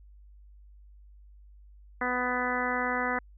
harmonic tone, 248.9 Hz, B3, 14 cents sharp, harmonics 1 / 2 / 3 / 4 / 5 / 6 / 7 / 8, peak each -35 / -35 / -35 / -35 / -35 / -35 / -35 / -35 dBFS, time 2.01-3.19 s, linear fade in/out 5 ms, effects added 50 Hz sine -50 dBFS peak until 3.37 s

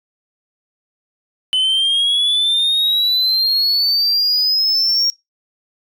sine exponential sweep, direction up, 3016 to 5588 Hz, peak -10 dBFS, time 1.53-5.1 s, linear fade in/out 0 ms, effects noise-tail reverb RT60 0.2 s tail -26 dB re dry + tanh soft clip ceiling -12 dBFS

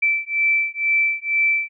sine beating tone pair, 2327 / 2329.1 Hz, D7 / D7, -17 / -15 cents, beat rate 2.1 Hz, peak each -20 dBFS, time 0.02-1.69 s, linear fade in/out 10 ms, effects none

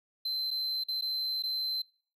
triangle tone with dropouts, 4086 Hz, C8, 42 cents flat, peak -29 dBFS, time 0.25-1.82 s, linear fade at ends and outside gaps 5 ms, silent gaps 0.507-0.511 / 0.838-0.884 / 1.012-1.021 / 1.425-1.435 s, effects noise-tail reverb RT60 0.5 s tail -25 dB re dry

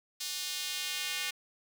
square tone with high-pass filter sweep, 164.81 Hz, E3, in tune, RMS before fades -36 dBFS, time 0.2-1.31 s, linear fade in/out 10 ms, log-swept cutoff 4300 to 2400 Hz, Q 1.4, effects none

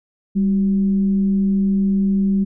sine tone with frequency modulation, 197 Hz, G3, 9 cents sharp, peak -14 dBFS, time 0.35-2.45 s, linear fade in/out 20 ms, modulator 173 Hz, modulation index 0.21, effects none

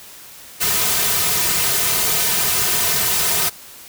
white noise with comb filter, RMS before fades -18 dBFS, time 0.6-3.5 s, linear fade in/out 20 ms, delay 3.6 ms, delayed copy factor -0.85, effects white hiss -40 dBFS RMS until 3.88 s

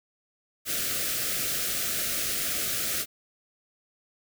white band-stop noise, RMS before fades -29 dBFS, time 0.65-3.06 s, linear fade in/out 50 ms, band 720 to 1200 Hz, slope 96 dB/octave, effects none

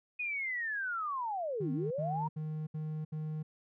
sine linear two-way sweep, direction down then up, 2500 to 241.5 to 958 Hz, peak -33 dBFS, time 0.19-2.28 s, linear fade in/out 10 ms, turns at 1.72 s
triangle tone bursts, 154.9 Hz, D#3, 7 cents flat, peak -33 dBFS, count 5, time 1.6-3.43 s, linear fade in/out 10 ms, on 310 ms, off 70 ms
effects none

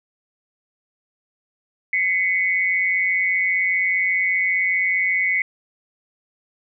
sine tone pair together, 2027 / 2212 Hz, B6 / C#7, +45 / -4 cents, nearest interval major second, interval 151 cents, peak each -20 dBFS, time 1.93-5.42 s, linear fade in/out 2 ms, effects none

